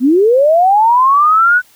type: linear sweep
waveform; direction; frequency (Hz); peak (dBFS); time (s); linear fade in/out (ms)
sine; up; 233.1 to 1499; -6; 0-1.62; 50
effects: white hiss -48 dBFS RMS until 1.75 s